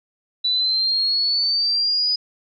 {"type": "exponential sweep", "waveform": "sine", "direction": "up", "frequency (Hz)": [3951, 4978], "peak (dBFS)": -17, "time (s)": [0.44, 2.16], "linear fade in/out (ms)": 10, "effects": []}